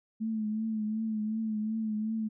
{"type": "tone with vibrato", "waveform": "sine", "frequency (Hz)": 217.8, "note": "A3", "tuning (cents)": -17, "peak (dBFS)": -29, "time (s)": [0.2, 2.29], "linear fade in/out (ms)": 20, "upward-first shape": "triangle", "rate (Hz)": 2.7, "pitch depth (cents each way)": 51, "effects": []}